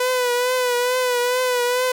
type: tone with vibrato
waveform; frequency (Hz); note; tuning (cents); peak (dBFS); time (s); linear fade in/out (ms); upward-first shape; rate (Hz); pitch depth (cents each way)
sawtooth; 497.2; B4; +12; -14; 0-1.92; 5; triangle; 2.3; 50
effects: none